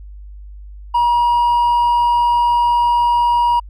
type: tone with hard clipping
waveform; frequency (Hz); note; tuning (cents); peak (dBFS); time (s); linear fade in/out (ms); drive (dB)
sine; 956; A#5; +43; -12; 0.94-3.6; 10; 2
effects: added 50 Hz sine -32 dBFS peak until 3.69 s